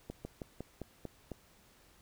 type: slowing click train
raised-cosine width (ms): 2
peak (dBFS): -27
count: 7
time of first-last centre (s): 0.1-1.317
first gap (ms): 150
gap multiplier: 1.12
effects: pink hiss -64 dBFS RMS until 2.01 s